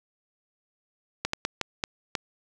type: slowing click train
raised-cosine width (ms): 0.2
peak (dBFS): -9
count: 6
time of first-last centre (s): 1.25-2.152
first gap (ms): 84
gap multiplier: 1.39
effects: none